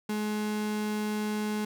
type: tone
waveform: 35% pulse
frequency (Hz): 211.7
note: G#3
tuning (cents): +33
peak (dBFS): -27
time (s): 0.09-1.65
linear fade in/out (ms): 5
effects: none